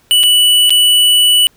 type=tone with dropouts; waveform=square; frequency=2960 Hz; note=F#7; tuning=in tune; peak=-7 dBFS; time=0.11-1.47 s; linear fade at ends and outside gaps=0 ms; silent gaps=0.232-0.236 / 0.695-0.705 s; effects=pink hiss -52 dBFS RMS until 1.56 s